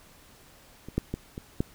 clicks, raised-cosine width 3 ms, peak -26 / -12 / -17 / -23 / -12 dBFS, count 5, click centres 0.886 / 0.98 / 1.14 / 1.379 / 1.605 s, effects pink hiss -55 dBFS RMS until 1.74 s

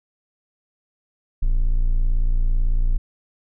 triangle tone, 29.02 Hz, A#0, 7 cents flat, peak -13 dBFS, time 1.42-2.98 s, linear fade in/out 10 ms, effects none

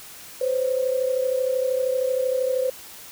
sine tone pair together, 511 / 543.9 Hz, C5 / C#5, -41 / -33 cents, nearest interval minor second, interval 108 cents, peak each -21 / -27 dBFS, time 0.41-2.7 s, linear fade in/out 5 ms, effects white hiss -42 dBFS RMS until 3.11 s

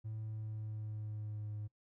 triangle tone with pitch glide, 109.3 to 105.39 Hz, A2 to G#2, -11 to +26 cents, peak -37 dBFS, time 0.04-1.68 s, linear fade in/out 20 ms, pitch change -63 cents, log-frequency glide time 0.15-1.57 s, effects noise-tail reverb RT60 0.1 s tail -24 dB re dry + tanh soft clip ceiling -34 dBFS

